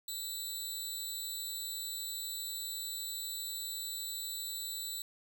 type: tone with amplitude modulation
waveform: 15% pulse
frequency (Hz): 3951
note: B7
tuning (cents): 0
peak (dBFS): -27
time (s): 0.08-5.02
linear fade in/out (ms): 2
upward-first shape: sine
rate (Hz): 287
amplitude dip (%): 80
effects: none